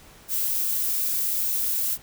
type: noise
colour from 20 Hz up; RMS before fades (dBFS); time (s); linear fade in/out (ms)
violet; -25; 0.28-1.98; 50
effects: pink hiss -50 dBFS RMS until 2.02 s